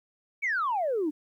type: exponential sweep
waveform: sine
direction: down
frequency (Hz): 2341 to 283.9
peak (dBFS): -24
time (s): 0.42-1.11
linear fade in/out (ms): 20
effects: tanh soft clip ceiling -21 dBFS + 11-bit